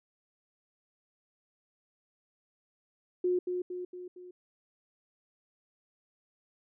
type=tone with echo; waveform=sine; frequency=360.4 Hz; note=F#4; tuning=45 cents flat; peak=-25 dBFS; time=3.24-3.39 s; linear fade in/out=5 ms; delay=230 ms; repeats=4; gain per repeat=-5 dB; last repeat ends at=4.31 s; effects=none